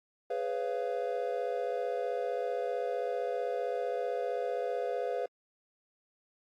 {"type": "chord", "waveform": "triangle", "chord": "C# dominant seventh", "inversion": "second", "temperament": "just", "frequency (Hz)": [415.8, 498.9, 554.4, 693], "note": ["G#4", "B4", "C#5", "E#5"], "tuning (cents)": [2, 17, 0, -14], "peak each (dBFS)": [-36, -32, -37, -35], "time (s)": [0.3, 5.26], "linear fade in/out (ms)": 5, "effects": ["AAC 64 kbps"]}